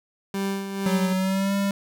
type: tone with tremolo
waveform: 30% pulse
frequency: 196 Hz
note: G3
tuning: in tune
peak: -21 dBFS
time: 0.34-1.13 s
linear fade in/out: 2 ms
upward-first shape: sine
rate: 2.2 Hz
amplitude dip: 55%
type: tone with pitch glide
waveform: square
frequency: 185 to 198.28 Hz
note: F#3 to G3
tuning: 0 to +20 cents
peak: -22 dBFS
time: 0.86-1.71 s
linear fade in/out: 2 ms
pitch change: +120 cents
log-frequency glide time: 1.09-1.54 s
effects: none